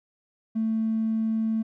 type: tone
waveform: triangle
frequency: 222 Hz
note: A3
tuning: 16 cents sharp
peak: -19 dBFS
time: 0.55-1.63 s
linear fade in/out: 20 ms
effects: tanh soft clip ceiling -20 dBFS